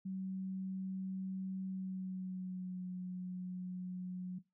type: tone with pitch glide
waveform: sine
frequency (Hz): 189.4 to 182.32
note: F#3 to F#3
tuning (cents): +41 to -25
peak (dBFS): -38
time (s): 0.05-4.39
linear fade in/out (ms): 10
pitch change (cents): -66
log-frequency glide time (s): 1.66-2.87
effects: noise-tail reverb RT60 0.2 s tail -17 dB re dry